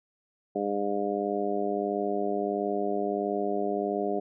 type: harmonic tone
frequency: 101.5 Hz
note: G#2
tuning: 39 cents flat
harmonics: 2 / 3 / 4 / 5 / 6 / 7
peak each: -35 / -34 / -30 / -39 / -34 / -33 dBFS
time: 0.55-4.2 s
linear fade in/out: 10 ms
effects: none